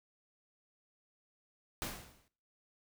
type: noise with exponential decay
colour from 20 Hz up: pink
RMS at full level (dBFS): -36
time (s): 1.82-2.28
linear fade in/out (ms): 0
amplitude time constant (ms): 100
effects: noise-tail reverb RT60 0.5 s tail -19 dB re dry